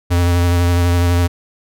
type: tone with vibrato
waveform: square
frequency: 87.31 Hz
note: F2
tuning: in tune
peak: -12 dBFS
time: 0.1-1.28 s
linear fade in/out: 20 ms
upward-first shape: sine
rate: 12 Hz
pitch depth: 21 cents each way
effects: none